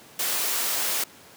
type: high-pass noise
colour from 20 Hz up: white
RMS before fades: -26 dBFS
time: 0.19-1.04 s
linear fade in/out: 5 ms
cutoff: 310 Hz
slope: 12 dB/octave
effects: pink hiss -49 dBFS RMS until 1.36 s + high-pass 150 Hz 12 dB/octave